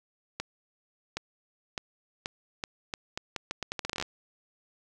accelerating click train, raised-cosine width 0.2 ms, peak -15 dBFS, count 20, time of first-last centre 0.4-4.025 s, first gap 770 ms, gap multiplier 0.79, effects none

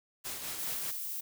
white noise with tremolo, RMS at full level -38 dBFS, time 0.24-0.92 s, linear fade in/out 20 ms, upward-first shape sine, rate 4.9 Hz, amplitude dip 40%
violet noise, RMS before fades -38 dBFS, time 0.58-1.21 s, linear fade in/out 10 ms
effects none

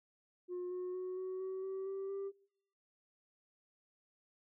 sine tone with pitch steps, 358.7 / 363.5 / 368.4 / 373.3 / 378.3 / 383.3 / 388.5 / 393.7 Hz, F4 / F#4 / F#4 / F#4 / F#4 / G4 / G4 / G4, +46 / -31 / -7 / +15 / +38 / -39 / -16 / +8 cents, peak -36 dBFS, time 0.48-2.32 s, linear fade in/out 50 ms, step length 230 ms, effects noise-tail reverb RT60 0.7 s tail -24 dB re dry + tanh soft clip ceiling -37 dBFS

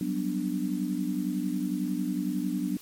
sine chord, G major seventh, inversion third, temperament equal, 185 / 196 / 246.9 / 293.7 Hz, F#3 / G3 / B3 / D4, 0 / 0 / 0 / 0 cents, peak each -32 / -35 / -32 / -31 dBFS, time 0.01-2.77 s, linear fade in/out 2 ms, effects white hiss -50 dBFS RMS until 2.81 s + MP3 64 kbps

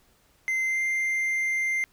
triangle tone with pitch glide, 2073 to 2093 Hz, C7 to C7, -17 to 0 cents, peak -22 dBFS, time 0.48-1.84 s, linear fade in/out 0 ms, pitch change +17 cents, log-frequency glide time 0.65-0.81 s, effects pink hiss -63 dBFS RMS until 1.92 s

